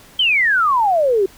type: exponential sweep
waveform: sine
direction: down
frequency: 3186 to 370 Hz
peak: -12 dBFS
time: 0.19-1.26 s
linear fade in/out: 5 ms
effects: pink hiss -45 dBFS RMS until 1.37 s